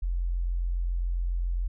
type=tone; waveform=sine; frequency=43.65 Hz; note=F1; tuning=in tune; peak=-25 dBFS; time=0.02-1.68 s; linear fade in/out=10 ms; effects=none